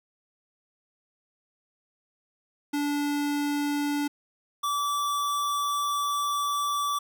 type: tone pair in turn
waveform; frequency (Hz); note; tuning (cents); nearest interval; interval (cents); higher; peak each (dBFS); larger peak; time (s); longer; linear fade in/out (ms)
square; 290 / 1156.8; D4 / D6; -22 / -27; 2 octaves; 2395; second; -26; neither; 2.73-4.08 / 4.63-6.99; second; 10
effects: 10-bit